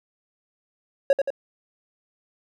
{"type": "tone with echo", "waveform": "triangle", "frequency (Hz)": 552, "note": "C#5", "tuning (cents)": -7, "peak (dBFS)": -11, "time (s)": [1.1, 1.13], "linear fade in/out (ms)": 2, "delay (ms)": 87, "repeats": 2, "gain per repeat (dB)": -5, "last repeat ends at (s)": 1.304, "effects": []}